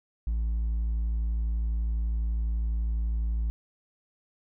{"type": "tone with hard clipping", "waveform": "triangle", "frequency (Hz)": 56, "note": "A1", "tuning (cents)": 31, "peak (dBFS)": -24, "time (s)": [0.27, 3.5], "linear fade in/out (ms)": 0, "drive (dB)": 1, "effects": []}